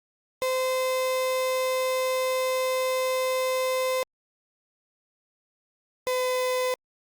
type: tone pair in turn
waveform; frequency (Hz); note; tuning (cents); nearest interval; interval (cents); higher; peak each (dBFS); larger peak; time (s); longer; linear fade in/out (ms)
35% pulse; 516 / 507.1; C5 / B4; -24 / +46; unison; 30; first; -22; neither; 0.42-4.03 / 6.07-6.74; first; 0
effects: Opus 48 kbps